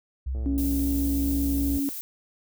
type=tone; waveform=sine; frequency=65.41 Hz; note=C2; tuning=in tune; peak=-26 dBFS; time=0.26-1.78 s; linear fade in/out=10 ms
type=click train; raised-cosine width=2 ms; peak=-31 dBFS; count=161; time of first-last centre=0.35-1.791 s; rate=111 Hz
type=tone with pitch glide; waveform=sine; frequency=277 to 278.6 Hz; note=C#4 to C#4; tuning=-1 to +9 cents; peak=-24 dBFS; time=0.46-1.89 s; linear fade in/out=0 ms; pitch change=+10 cents; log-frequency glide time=0.72-1.09 s
type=noise; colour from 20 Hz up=violet; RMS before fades=-35 dBFS; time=0.58-2.01 s; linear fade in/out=0 ms
effects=none